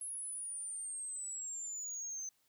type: exponential sweep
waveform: sine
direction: down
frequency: 10700 to 6170 Hz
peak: -37 dBFS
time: 0.01-2.29 s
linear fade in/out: 2 ms
effects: tanh soft clip ceiling -39 dBFS + white hiss -75 dBFS RMS until 2.48 s